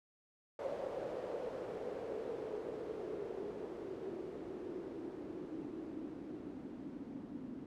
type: noise with low-pass filter sweep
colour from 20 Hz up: blue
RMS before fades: -44 dBFS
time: 0.59-7.66 s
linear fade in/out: 2 ms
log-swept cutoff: 540 to 260 Hz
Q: 5.1
effects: none